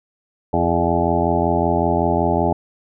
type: harmonic tone with a mistuned harmonic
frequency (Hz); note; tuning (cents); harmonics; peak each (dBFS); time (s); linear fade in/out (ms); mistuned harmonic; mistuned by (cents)
85.3; F2; -40; 1 / 2 / 3 / 4 / 5 / 7 / 8 / 9 / 10; -24 / -24 / -24 / -24 / -24 / -24 / -24 / -24 / -24; 0.53-2.53; 5; 5; -22
effects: none